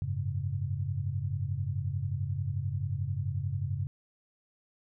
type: chord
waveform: sine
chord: F# suspended second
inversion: none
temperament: equal with one note detuned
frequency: 92.5 / 103.83 / 137.16 Hz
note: F#2 / G#2 / C#3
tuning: 0 / 0 / -18 cents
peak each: -34 dBFS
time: 0.02-3.87 s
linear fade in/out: 0 ms
effects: none